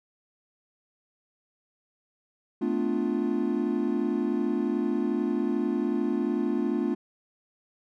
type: chord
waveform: triangle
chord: B half-diminished seventh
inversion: third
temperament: equal with one note detuned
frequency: 220 / 251.1 / 293.7 / 349.2 Hz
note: A3 / B3 / D4 / F4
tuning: 0 / +29 / 0 / 0 cents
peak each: -28 dBFS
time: 2.61-6.95 s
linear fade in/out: 10 ms
effects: none